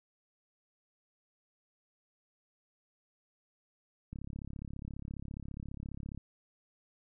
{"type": "click train", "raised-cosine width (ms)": 5, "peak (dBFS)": -30, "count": 72, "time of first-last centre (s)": [4.13, 6.176], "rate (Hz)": 34.7, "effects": []}